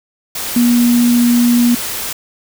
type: tone in noise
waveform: sine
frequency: 240 Hz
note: B3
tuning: 49 cents flat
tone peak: -8 dBFS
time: 0.56-1.75 s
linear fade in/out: 5 ms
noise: white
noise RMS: -22 dBFS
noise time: 0.35-2.13 s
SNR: +11 dB
effects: none